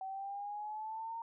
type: exponential sweep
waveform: sine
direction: up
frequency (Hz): 760 to 924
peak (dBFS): -39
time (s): 0.01-1.22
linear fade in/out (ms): 2
effects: none